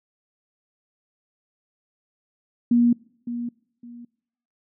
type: tone with echo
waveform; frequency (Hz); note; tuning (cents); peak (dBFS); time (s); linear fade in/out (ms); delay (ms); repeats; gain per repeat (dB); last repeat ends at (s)
sine; 238.6; A#3; +41; -14; 2.71-2.93; 5; 560; 2; -12; 4.05
effects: noise-tail reverb RT60 0.8 s tail -25 dB re dry